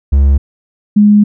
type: tone pair in turn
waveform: triangle / sine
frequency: 69.3 / 207.7 Hz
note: C#2 / G#3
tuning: 0 / 0 cents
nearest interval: octave + perfect fifth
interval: 1900 cents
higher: second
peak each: -3 dBFS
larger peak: neither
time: 0.12-0.38 / 0.96-1.24 s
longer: second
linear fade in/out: 10 ms
effects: none